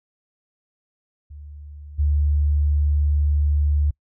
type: tone with level steps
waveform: sine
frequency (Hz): 73.42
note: D2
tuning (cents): 0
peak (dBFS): -36 / -16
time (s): 1.3-3.91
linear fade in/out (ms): 10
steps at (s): 1.98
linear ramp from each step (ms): 20
effects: noise-tail reverb RT60 0.1 s tail -25 dB re dry